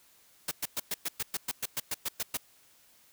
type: noise bursts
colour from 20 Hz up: white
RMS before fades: -32 dBFS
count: 14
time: 0.48-2.372 s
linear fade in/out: 5 ms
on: 33 ms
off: 110 ms
effects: white hiss -62 dBFS RMS until 3.12 s